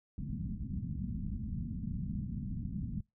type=low-pass noise; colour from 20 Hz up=white; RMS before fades=-38 dBFS; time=0.18-3.01 s; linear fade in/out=2 ms; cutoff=230 Hz; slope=48 dB/octave; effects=noise-tail reverb RT60 0.2 s tail -25 dB re dry